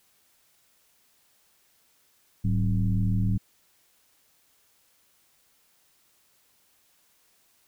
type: tone with frequency modulation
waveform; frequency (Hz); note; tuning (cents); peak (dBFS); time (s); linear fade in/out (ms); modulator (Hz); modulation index
sine; 104.5; G#2; +11; -21; 2.44-3.38; 10; 81.4; 1.1
effects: white hiss -65 dBFS RMS until 7.67 s